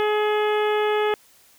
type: harmonic tone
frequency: 422.5 Hz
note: G#4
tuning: 30 cents sharp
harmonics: 1 / 2 / 3 / 4 / 5 / 6 / 7 / 8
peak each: -20 / -26 / -30 / -32 / -34 / -36 / -37 / -38 dBFS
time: 0-1.14 s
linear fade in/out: 0 ms
effects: white hiss -55 dBFS RMS until 1.58 s